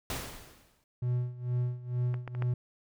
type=noise with exponential decay; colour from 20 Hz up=pink; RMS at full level=-33 dBFS; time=0.1-0.84 s; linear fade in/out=1 ms; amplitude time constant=160 ms
type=tone with tremolo; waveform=triangle; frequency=123.3 Hz; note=B2; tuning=2 cents flat; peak=-24 dBFS; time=1.02-2.54 s; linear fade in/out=5 ms; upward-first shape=sine; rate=2.2 Hz; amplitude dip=85%
type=clicks; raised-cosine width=0.5 ms; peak=-27 / -24 / -30 / -22 dBFS; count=4; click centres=2.142 / 2.277 / 2.35 / 2.423 s
effects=none